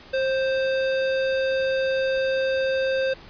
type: tone with sample-and-hold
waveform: sine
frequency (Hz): 530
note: C5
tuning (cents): +22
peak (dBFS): -20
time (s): 0.13-3.14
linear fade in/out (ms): 10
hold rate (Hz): 2100
effects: pink hiss -46 dBFS RMS until 3.29 s + resampled to 11025 Hz